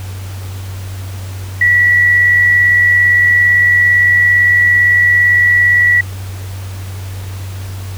sine tone with amplitude modulation, 1943 Hz, B6, 29 cents flat, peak -5 dBFS, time 1.61-6.01 s, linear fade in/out 5 ms, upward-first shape sine, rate 77.7 Hz, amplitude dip 30%, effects added 95 Hz sine -22 dBFS peak until 7.97 s + pink hiss -34 dBFS RMS until 7.97 s

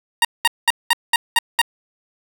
15% pulse tone bursts, 932.3 Hz, A#5, in tune, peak -5 dBFS, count 7, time 0.22-1.616 s, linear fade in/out 2 ms, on 28 ms, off 200 ms, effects none

